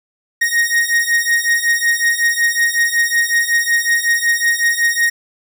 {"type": "beating tone pair", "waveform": "45% pulse", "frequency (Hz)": [1864.7, 1870.1], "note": ["A#6", "A#6"], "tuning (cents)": [0, 5], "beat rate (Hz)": 5.4, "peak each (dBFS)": -16, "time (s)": [0.41, 5.1], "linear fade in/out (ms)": 10, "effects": []}